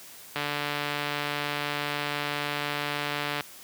click train, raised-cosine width 0.3 ms, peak -13 dBFS, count 446, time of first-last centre 0.36-3.408 s, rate 146 Hz, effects white hiss -47 dBFS RMS until 3.63 s + high-pass 80 Hz 12 dB/octave

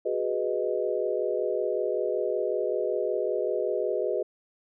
sine chord, G# minor seventh, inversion third, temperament equal, 370 / 415.3 / 493.9 / 622.3 Hz, F#4 / G#4 / B4 / D#5, 0 / 0 / 0 / 0 cents, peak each -31 / -30 / -30 / -31 dBFS, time 0.05-4.23 s, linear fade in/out 10 ms, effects none

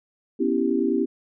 sine chord, C# half-diminished seventh, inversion third, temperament equal, 246.9 / 277.2 / 329.6 / 392 Hz, B3 / C#4 / E4 / G4, 0 / 0 / 0 / 0 cents, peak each -25 dBFS, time 0.39-1.06 s, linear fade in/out 20 ms, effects none

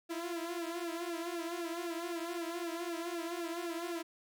sawtooth tone with flanger, 340 Hz, F4, 46 cents flat, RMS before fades -39 dBFS, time 0.09-4.03 s, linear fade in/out 20 ms, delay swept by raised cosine 0.92 to 5.52 ms, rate 3.9 Hz, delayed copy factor -0.9, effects none

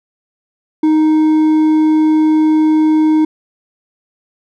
triangle tone with hard clipping, 311.1 Hz, D#4, in tune, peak -9 dBFS, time 0.83-3.25 s, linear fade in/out 5 ms, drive 7 dB, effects none

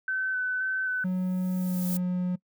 sine tone with vibrato, 1518 Hz, F#6, 44 cents sharp, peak -26 dBFS, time 0.08-1.04 s, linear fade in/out 2 ms, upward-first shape square, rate 1.9 Hz, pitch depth 13 cents each way
violet noise with exponential growth, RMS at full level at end -33 dBFS, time 0.86-1.97 s, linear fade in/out 2 ms, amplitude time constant 240 ms
triangle tone with pitch glide, 183.9 to 180.53 Hz, F#3 to F#3, -10 to -42 cents, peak -23 dBFS, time 1.04-2.36 s, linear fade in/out 10 ms, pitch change -32 cents, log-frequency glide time 1.56-1.87 s
effects noise-tail reverb RT60 0.1 s tail -23 dB re dry

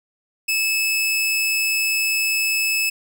sawtooth tone, 2605 Hz, E7, 21 cents flat, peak -15 dBFS, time 0.48-2.9 s, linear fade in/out 10 ms, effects none

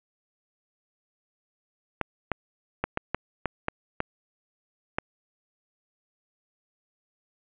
clicks, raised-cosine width 0.5 ms, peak -10 dBFS, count 9, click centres 2.013 / 2.317 / 2.84 / 2.974 / 3.146 / 3.457 / 3.684 / 4.004 / 4.985 s, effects resampled to 8000 Hz + 7-bit

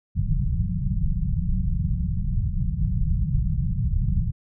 pink low-pass noise, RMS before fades -23 dBFS, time 0.15-4.32 s, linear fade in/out 20 ms, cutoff 190 Hz, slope 96 dB/octave, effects none

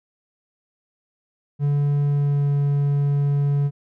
triangle tone with pitch glide, 143.9 to 142.58 Hz, D3 to C#3, -35 to +49 cents, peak -15 dBFS, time 1.59-3.71 s, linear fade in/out 50 ms, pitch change -16 cents, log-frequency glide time 2.04-2.5 s, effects none

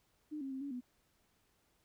sine tone with pitch steps, 302.6 / 270 / 264.6 / 282 / 247.9 Hz, D#4 / C#4 / C4 / C#4 / B3, -48 / -45 / +20 / +30 / +7 cents, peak -39 dBFS, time 0.31-0.81 s, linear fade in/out 20 ms, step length 100 ms, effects pink hiss -75 dBFS RMS until 1.84 s

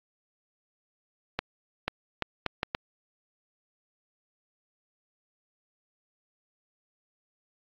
accelerating click train, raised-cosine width 0.3 ms, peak -11 dBFS, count 6, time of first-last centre 1.39-2.749 s, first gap 490 ms, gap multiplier 0.7, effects low-pass 5000 Hz 12 dB/octave + AAC 64 kbps

